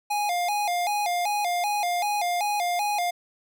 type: tone with vibrato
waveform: square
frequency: 764 Hz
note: G5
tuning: 45 cents flat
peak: -24 dBFS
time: 0.1-3.11 s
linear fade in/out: 10 ms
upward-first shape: square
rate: 2.6 Hz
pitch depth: 140 cents each way
effects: none

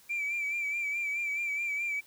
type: tone with vibrato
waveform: sine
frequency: 2333 Hz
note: D7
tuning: 12 cents flat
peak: -28 dBFS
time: 0.09-2.01 s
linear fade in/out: 20 ms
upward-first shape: sine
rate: 4.7 Hz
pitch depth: 46 cents each way
effects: tanh soft clip ceiling -27 dBFS + white hiss -59 dBFS RMS until 2.06 s

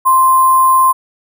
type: tone with sample-and-hold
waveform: sine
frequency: 1046.5 Hz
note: C6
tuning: in tune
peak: -6 dBFS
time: 0.05-0.93 s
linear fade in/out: 20 ms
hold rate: 11025 Hz
effects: none

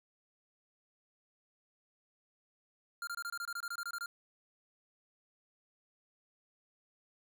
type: tone bursts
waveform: square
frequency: 1396.9 Hz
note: F6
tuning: in tune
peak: -38 dBFS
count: 14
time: 3.02-4.06 s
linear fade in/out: 2 ms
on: 52 ms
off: 24 ms
effects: none

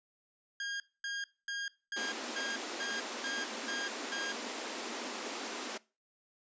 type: tone bursts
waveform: sawtooth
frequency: 1621 Hz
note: G#6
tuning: 42 cents flat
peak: -32 dBFS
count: 9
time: 0.6-4.32 s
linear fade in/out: 2 ms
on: 200 ms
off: 240 ms
type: high-pass noise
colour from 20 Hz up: pink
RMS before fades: -40 dBFS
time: 1.96-5.78 s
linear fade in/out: 10 ms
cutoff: 220 Hz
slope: 96 dB/octave
effects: noise-tail reverb RT60 0.3 s tail -21 dB re dry + resampled to 16000 Hz

